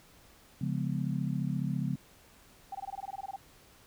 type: chord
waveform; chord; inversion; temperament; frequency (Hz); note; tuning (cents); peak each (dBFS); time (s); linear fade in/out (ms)
sine; C# dominant seventh; none; just; 138.59 / 173.24 / 207.9 / 249.5; C#3 / E#3 / G#3 / B3; 0 / -14 / +2 / +18; -33 / -34 / -37 / -38; 0.61-1.96; 5
type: tone bursts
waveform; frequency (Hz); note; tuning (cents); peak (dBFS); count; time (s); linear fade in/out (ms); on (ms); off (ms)
sine; 784; G5; 0; -35; 13; 2.72-3.362; 5; 30; 21
effects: pink hiss -59 dBFS RMS until 3.86 s